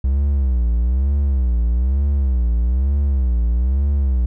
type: tone with vibrato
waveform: triangle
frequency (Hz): 64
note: C2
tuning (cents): -38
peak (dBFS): -12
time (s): 0.04-4.26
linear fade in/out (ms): 5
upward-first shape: sine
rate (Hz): 1.1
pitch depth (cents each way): 180
effects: none